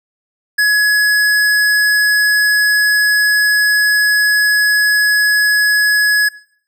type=tone with tanh clipping; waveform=sine; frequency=1686 Hz; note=G#6; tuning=26 cents sharp; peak=-11 dBFS; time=0.58-6.29 s; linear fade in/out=10 ms; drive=18 dB; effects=noise-tail reverb RT60 0.6 s tail -20 dB re dry